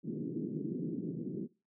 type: band-pass noise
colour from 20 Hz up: white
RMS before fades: -38 dBFS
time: 0.03-1.48 s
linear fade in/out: 50 ms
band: 140 to 370 Hz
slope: 48 dB/octave
effects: noise-tail reverb RT60 0.3 s tail -21 dB re dry